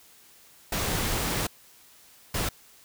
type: noise bursts at uneven times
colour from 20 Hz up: pink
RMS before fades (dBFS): -28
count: 2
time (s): 0.72-1.47 / 2.34-2.49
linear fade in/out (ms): 5
effects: white hiss -55 dBFS RMS until 2.84 s